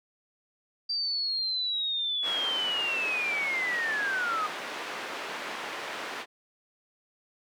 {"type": "linear sweep", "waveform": "sine", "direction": "down", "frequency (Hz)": [4699, 1218], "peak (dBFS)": -27, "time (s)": [0.89, 4.47], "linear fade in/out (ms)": 10}
{"type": "band-pass noise", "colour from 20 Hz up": "white", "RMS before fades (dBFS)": -37, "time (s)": [2.22, 6.26], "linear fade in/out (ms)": 50, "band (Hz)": [320, 2200], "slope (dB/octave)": 12}
{"effects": []}